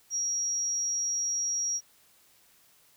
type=tone; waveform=sine; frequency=5670 Hz; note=F8; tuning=25 cents sharp; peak=-27 dBFS; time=0.1-1.81 s; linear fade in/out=50 ms; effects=white hiss -62 dBFS RMS until 2.96 s